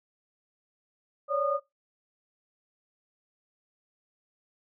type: tone cluster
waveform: sine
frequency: 552 / 581 / 1223 Hz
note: C#5 / D5 / D#6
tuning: -7 / -19 / -30 cents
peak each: -29 dBFS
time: 1.28-1.6 s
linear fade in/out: 50 ms
effects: noise-tail reverb RT60 0.2 s tail -21 dB re dry